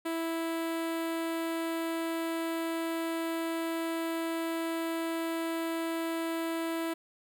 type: tone with notch filter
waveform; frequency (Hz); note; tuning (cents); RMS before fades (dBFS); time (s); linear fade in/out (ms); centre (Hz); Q
sawtooth; 329.3; E4; -2; -33; 0.05-6.94; 10; 5700; 1.3
effects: none